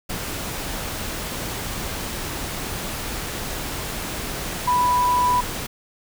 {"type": "tone in noise", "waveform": "sine", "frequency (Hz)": 987.8, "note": "B5", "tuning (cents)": 0, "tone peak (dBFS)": -16, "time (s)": [4.67, 5.41], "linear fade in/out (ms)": 10, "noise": "pink", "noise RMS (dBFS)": -29, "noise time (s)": [0.09, 5.67], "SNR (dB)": 10, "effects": []}